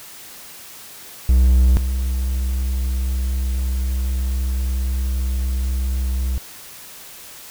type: tone pair in turn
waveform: triangle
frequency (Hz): 63.2 / 64.01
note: B1 / C2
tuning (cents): +41 / -37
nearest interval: unison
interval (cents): 22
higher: second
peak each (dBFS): -8 / -16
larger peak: first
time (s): 1.29-1.77 / 1.77-6.38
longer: second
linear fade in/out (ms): 0
effects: white hiss -39 dBFS RMS until 7.5 s